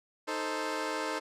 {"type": "chord", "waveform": "15% pulse", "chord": "A diminished", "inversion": "second", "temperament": "equal", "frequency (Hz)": [311.1, 440, 523.3], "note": ["Eb4", "A4", "C5"], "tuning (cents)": [0, 0, 0], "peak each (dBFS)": -30, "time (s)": [0.27, 1.2], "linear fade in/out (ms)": 20, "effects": ["low-pass 8000 Hz 12 dB/octave"]}